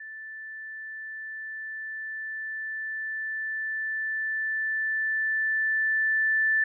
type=tone with level ramp; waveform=sine; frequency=1760 Hz; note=A6; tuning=in tune; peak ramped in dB=-38 to -20 dBFS; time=0-6.64 s; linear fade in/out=5 ms; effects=none